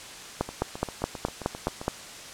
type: two click trains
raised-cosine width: 1 ms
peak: -21 / -10 dBFS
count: 11 / 8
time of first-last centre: 0.49-1.815 / 0.41-1.881 s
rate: 7.55 / 4.76 Hz
effects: white hiss -42 dBFS RMS until 2.33 s + low-pass 8000 Hz 12 dB/octave